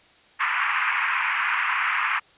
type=band-pass noise; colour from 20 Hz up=pink; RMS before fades=-24 dBFS; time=0.39-2.2 s; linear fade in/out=20 ms; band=1000 to 2600 Hz; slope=48 dB/octave; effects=white hiss -55 dBFS RMS until 2.37 s + resampled to 8000 Hz